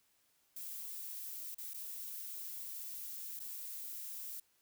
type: noise with dropouts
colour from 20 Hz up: violet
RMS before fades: -45 dBFS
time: 0.56-4.4 s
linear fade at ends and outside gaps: 5 ms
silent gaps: 1.547-1.582 / 1.736-1.742 / 3.394-3.4 s
effects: white hiss -74 dBFS RMS until 4.61 s